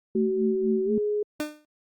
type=tone with tremolo; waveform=sine; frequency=220 Hz; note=A3; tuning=in tune; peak=-22 dBFS; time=0.15-0.98 s; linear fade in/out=2 ms; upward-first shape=sine; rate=4 Hz; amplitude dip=85%
type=tone with pitch glide; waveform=sine; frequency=378.5 to 417.6 Hz; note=F#4 to G#4; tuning=+39 to +10 cents; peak=-23 dBFS; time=0.15-1.23 s; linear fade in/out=5 ms; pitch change=+171 cents; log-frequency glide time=0.85-0.91 s
type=tone with exponential decay; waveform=30% pulse; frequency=301.4 Hz; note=D4; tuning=45 cents sharp; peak=-21 dBFS; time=1.4-1.65 s; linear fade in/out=1 ms; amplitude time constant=53 ms
effects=Opus 32 kbps